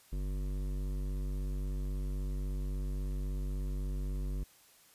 sine tone with hard clipping, 48.16 Hz, G1, 30 cents flat, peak -35 dBFS, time 0.12-4.44 s, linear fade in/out 10 ms, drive 14 dB, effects white hiss -62 dBFS RMS until 4.94 s + resampled to 32000 Hz

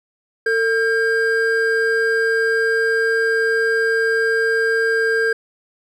triangle tone pair together, 450.3 / 1603 Hz, A4 / G6, +40 / +38 cents, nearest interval octave + minor seventh, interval 2198 cents, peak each -16 dBFS, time 0.46-5.33 s, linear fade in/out 5 ms, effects none

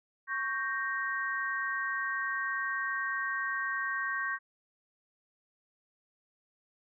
sine chord, G diminished, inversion second, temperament equal, 1108.7 / 1568 / 1864.7 Hz, Db6 / G6 / Bb6, 0 / 0 / 0 cents, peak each -36 / -34 / -35 dBFS, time 0.27-4.39 s, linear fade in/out 50 ms, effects none

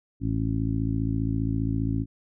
harmonic tone, 55 Hz, A1, in tune, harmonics 1 / 2 / 3 / 4 / 5 / 6, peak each -31 / -27 / -33 / -34 / -29 / -39 dBFS, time 0.2-2.06 s, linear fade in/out 50 ms, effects none

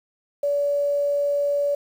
sine tone with quantisation, 573 Hz, D5, 43 cents flat, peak -19 dBFS, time 0.43-1.75 s, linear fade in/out 5 ms, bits 8, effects none

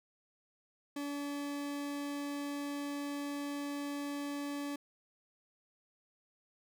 40% pulse tone, 286.3 Hz, D4, 44 cents flat, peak -36 dBFS, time 0.96-4.76 s, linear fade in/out 5 ms, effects none

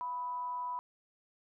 sine tone with amplitude modulation, 987.8 Hz, B5, in tune, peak -33 dBFS, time 0.01-0.79 s, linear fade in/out 0 ms, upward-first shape sine, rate 288 Hz, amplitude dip 35%, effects none

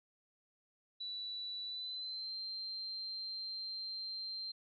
sine tone with pitch glide, 3951 to 4150 Hz, B7 to C8, 0 to -15 cents, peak -40 dBFS, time 1-4.52 s, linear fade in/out 10 ms, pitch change +85 cents, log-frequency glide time 1.65-2.34 s, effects none

